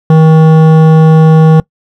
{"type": "tone with hard clipping", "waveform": "triangle", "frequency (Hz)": 158.8, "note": "D#3", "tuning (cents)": 36, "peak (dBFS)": -3, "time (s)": [0.1, 1.6], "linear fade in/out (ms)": 2, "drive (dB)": 17, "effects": ["noise-tail reverb RT60 0.1 s tail -23 dB re dry"]}